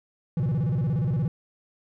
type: tone with vibrato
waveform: triangle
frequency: 140 Hz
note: C#3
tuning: 18 cents sharp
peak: -20 dBFS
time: 0.37-1.28 s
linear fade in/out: 2 ms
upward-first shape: square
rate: 17 Hz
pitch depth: 280 cents each way
effects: none